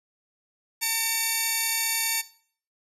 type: tone pair together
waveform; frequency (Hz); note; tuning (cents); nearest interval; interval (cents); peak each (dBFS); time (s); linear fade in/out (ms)
5% pulse; 903 / 2275; A5 / C#7; +45 / +44; octave + major third; 1599; -16; 0.81-2.22; 20
effects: noise-tail reverb RT60 0.5 s tail -17 dB re dry + resampled to 32000 Hz